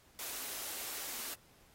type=high-pass noise; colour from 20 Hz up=white; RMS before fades=-42 dBFS; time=0.19-1.34 s; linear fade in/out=2 ms; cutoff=230 Hz; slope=48 dB/octave; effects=pink hiss -65 dBFS RMS until 1.74 s + AAC 48 kbps